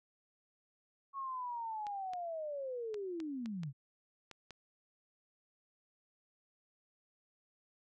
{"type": "linear sweep", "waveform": "sine", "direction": "down", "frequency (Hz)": [1108.7, 126], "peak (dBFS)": -38, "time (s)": [1.13, 3.73], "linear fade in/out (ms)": 50}
{"type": "clicks", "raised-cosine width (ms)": 0.2, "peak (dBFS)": -32, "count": 8, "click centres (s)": [1.868, 2.135, 2.943, 3.202, 3.459, 3.634, 4.313, 4.507]}
{"effects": []}